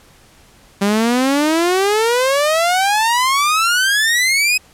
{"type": "exponential sweep", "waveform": "sawtooth", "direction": "up", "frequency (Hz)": [196, 2553], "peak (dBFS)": -9, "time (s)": [0.81, 4.58], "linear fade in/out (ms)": 10, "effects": ["pink hiss -48 dBFS RMS until 4.73 s", "low-pass 12000 Hz 12 dB/octave"]}